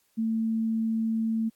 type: tone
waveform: sine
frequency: 223.8 Hz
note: A3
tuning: 30 cents sharp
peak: -24 dBFS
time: 0.17-1.5 s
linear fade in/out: 20 ms
effects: white hiss -69 dBFS RMS until 1.55 s + AAC 64 kbps